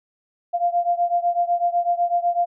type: beating tone pair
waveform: sine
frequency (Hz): 694 / 702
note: F5 / F5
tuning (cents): -11 / +9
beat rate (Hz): 8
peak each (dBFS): -20 / -22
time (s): 0.53-2.46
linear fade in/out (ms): 20
effects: none